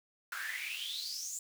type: noise with high-pass filter sweep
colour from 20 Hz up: pink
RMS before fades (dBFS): -40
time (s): 0.32-1.39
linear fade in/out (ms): 2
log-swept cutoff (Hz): 1400 to 7500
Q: 10
effects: none